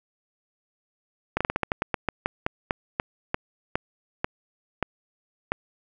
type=slowing click train; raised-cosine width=0.5 ms; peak=-8 dBFS; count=19; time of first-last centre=1.37-5.52 s; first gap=36 ms; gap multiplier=1.19; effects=none